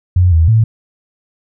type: tone with pitch steps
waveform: sine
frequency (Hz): 90.3 / 81.3 / 111.7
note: F#2 / E2 / A2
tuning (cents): -42 / -23 / +27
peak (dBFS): -6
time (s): 0.16-0.64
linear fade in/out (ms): 5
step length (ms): 160
effects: none